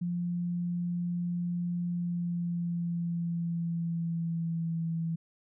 sine tone with pitch glide, 174.61 to 164.81 Hz, F3 to E3, 0 to 0 cents, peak -29 dBFS, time 0.01-5.16 s, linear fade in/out 10 ms, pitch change -100 cents, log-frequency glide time 1.88-4.85 s, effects none

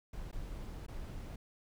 brown noise with dropouts, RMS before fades -43 dBFS, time 0.13-1.36 s, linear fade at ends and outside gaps 5 ms, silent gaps 0.314-0.327 / 0.865-0.882 s, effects none

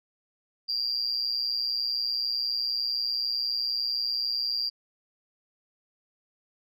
sine tone with amplitude modulation, 4751 Hz, D8, 19 cents sharp, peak -21 dBFS, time 0.68-4.7 s, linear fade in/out 20 ms, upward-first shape sine, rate 120 Hz, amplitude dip 95%, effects tanh soft clip ceiling -19 dBFS

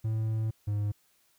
triangle tone pair in turn, 110.4 / 103.54 Hz, A2 / G#2, +6 / -5 cents, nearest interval minor second, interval 111 cents, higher first, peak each -25 dBFS, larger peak neither, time 0.04-0.51 / 0.67-0.92 s, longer first, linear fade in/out 10 ms, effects white hiss -68 dBFS RMS until 1.38 s

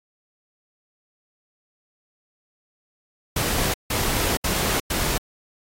pink noise bursts at uneven times, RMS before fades -23 dBFS, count 4, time 3.36-3.74 / 3.9-4.37 / 4.44-4.8 / 4.9-5.18 s, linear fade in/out 5 ms, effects AAC 48 kbps

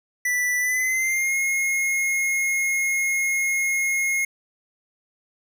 square tone with pitch glide, 1975.5 to 2154 Hz, B6 to C7, 0 to +50 cents, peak -21 dBFS, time 0.25-4.25 s, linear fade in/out 5 ms, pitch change +150 cents, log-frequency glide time 0.59-1.35 s, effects none

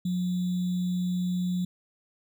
sine tone with sample-and-hold, 180 Hz, F#3, 47 cents flat, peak -25 dBFS, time 0.05-1.65 s, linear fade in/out 5 ms, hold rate 3675 Hz, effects none

